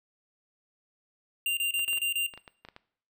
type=tone bursts; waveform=square; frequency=2785 Hz; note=F7; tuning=5 cents flat; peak=-26 dBFS; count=6; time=1.46-2.265 s; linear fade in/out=2 ms; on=110 ms; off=29 ms
type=clicks; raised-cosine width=0.3 ms; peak=-29 dBFS; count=10; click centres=1.794 / 1.882 / 1.931 / 1.975 / 2.338 / 2.376 / 2.478 / 2.65 / 2.687 / 2.764 s
effects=noise-tail reverb RT60 0.6 s tail -19 dB re dry